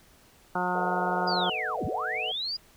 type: harmonic tone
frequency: 180 Hz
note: F#3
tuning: 47 cents flat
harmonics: 1 / 2 / 3 / 4 / 5 / 6 / 7 / 8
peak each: -34 / -35 / -38 / -32 / -30 / -38 / -35 / -34 dBFS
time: 0.55-1.5 s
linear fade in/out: 5 ms
type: chord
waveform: sine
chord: B dominant seventh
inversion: third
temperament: equal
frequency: 440 / 493.9 / 622.3 / 740 Hz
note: A4 / B4 / D#5 / F#5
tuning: 0 / 0 / 0 / 0 cents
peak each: -39 / -40 / -40 / -35 dBFS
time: 0.74-2.32 s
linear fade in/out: 10 ms
type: linear two-way sweep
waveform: sine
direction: down then up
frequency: 4954 to 53 to 4954 Hz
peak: -29 dBFS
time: 1.27-2.57 s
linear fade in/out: 10 ms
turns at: 1.85 s
effects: pink hiss -58 dBFS RMS until 2.76 s